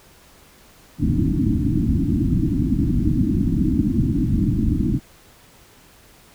white low-pass noise, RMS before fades -19 dBFS, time 0.98-5 s, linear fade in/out 50 ms, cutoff 320 Hz, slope 96 dB/octave, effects pink hiss -50 dBFS RMS until 6.34 s

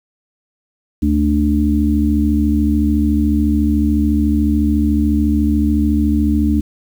harmonic tone, 73.9 Hz, D2, 11 cents sharp, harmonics 1 / 3 / 4, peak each -16 / -16 / -16 dBFS, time 1.02-6.61 s, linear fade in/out 10 ms, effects 7-bit

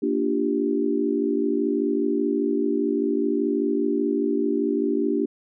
sine chord, G minor seventh, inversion first, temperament equal with one note detuned, 233.1 / 293.7 / 347 / 392 Hz, Bb3 / D4 / F4 / G4, 0 / 0 / -11 / 0 cents, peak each -27 / -24 / -28 / -25 dBFS, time 0.02-5.26 s, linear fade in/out 10 ms, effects none

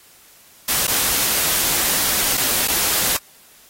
white noise with dropouts, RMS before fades -19 dBFS, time 0.68-3.17 s, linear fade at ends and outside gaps 5 ms, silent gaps 0.87-0.877 / 2.371-2.375 / 2.674-2.681 s, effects white hiss -49 dBFS RMS until 3.69 s + AAC 48 kbps

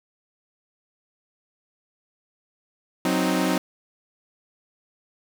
sawtooth chord, C diminished, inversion second, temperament equal, 185 / 261.6 / 311.1 Hz, Gb3 / C4 / Eb4, 0 / 0 / 0 cents, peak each -21 dBFS, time 3.05-3.58 s, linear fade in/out 2 ms, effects none

